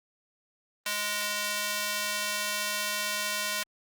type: tone with high-pass filter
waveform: square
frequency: 207.7 Hz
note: G#3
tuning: in tune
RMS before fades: -31 dBFS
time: 0.86-3.63 s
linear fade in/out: 2 ms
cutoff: 1500 Hz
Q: 0.51
effects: Opus 24 kbps